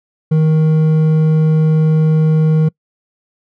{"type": "tone with hard clipping", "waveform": "triangle", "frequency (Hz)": 156.9, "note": "D#3", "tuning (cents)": 15, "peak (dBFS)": -10, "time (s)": [0.31, 2.69], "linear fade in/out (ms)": 10, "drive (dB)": 9, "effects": ["noise-tail reverb RT60 0.1 s tail -26 dB re dry"]}